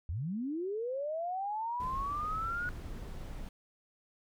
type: linear sweep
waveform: sine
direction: up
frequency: 69.3 to 1465 Hz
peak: -33 dBFS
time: 0.09-2.69 s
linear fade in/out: 0 ms
type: noise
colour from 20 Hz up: brown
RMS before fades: -42 dBFS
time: 1.8-3.49 s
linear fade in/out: 2 ms
effects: none